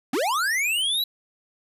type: linear sweep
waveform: square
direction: up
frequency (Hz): 220 to 3996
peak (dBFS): -22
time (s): 0.13-1.04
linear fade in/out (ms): 5
effects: resampled to 32000 Hz